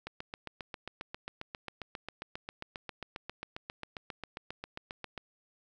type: click train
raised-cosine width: 0.3 ms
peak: -23 dBFS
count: 39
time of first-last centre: 0.07-5.178 s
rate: 7.44 Hz
effects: none